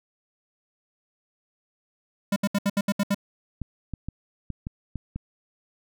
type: tone bursts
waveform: square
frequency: 201 Hz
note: G3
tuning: 44 cents sharp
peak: -21 dBFS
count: 8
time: 2.32-3.146 s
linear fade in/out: 5 ms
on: 42 ms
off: 70 ms
type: clicks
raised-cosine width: 5 ms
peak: -19 dBFS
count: 7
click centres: 3.617 / 3.937 / 4.086 / 4.503 / 4.669 / 4.957 / 5.16 s
effects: none